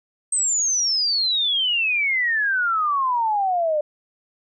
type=exponential sweep; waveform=sine; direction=down; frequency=8372 to 587.3 Hz; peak=-18 dBFS; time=0.32-3.81 s; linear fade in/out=5 ms; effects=none